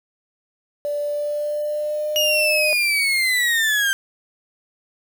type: tone with pitch glide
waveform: sine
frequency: 584 to 609.5 Hz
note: D5 to D#5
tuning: -10 to -36 cents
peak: -21 dBFS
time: 0.85-2.73 s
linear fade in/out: 0 ms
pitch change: +74 cents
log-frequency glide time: 0.99-2.35 s
type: linear sweep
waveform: 35% pulse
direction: down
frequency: 2877 to 1568 Hz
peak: -15 dBFS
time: 2.16-3.93 s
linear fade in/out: 0 ms
effects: 7-bit